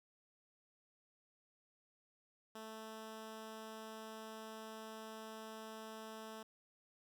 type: tone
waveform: 10% pulse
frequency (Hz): 220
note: A3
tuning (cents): 0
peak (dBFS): -40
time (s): 2.55-6.43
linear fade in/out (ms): 5
effects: none